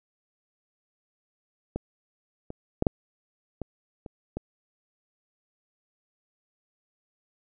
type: clicks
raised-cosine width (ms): 2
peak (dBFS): -16 / -23 / -9 / -6 / -19 / -25 / -18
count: 7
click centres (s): 1.76 / 2.504 / 2.824 / 2.868 / 3.617 / 4.062 / 4.37
effects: none